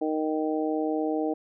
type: harmonic tone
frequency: 155.56 Hz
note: D#3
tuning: in tune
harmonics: 2 / 3 / 4 / 5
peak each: -27 / -30 / -33 / -34 dBFS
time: 0.01-1.34 s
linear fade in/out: 10 ms
effects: none